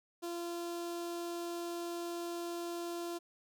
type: tone with notch filter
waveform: sawtooth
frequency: 343.5 Hz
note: F4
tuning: 29 cents flat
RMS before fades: -40 dBFS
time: 0.22-3.19 s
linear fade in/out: 20 ms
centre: 2000 Hz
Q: 1.3
effects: none